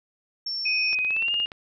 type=tone; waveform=sine; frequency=5430 Hz; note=F8; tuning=50 cents flat; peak=-27 dBFS; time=0.46-0.95 s; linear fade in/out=5 ms
type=tone with pitch glide; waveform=sine; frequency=2511 to 2835 Hz; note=D#7 to F7; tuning=+15 to +25 cents; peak=-22 dBFS; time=0.65-1.46 s; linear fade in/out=10 ms; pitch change=+210 cents; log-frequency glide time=1.07-1.32 s
type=click train; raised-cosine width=0.3 ms; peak=-23 dBFS; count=11; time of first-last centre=0.93-1.518 s; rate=17 Hz
effects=none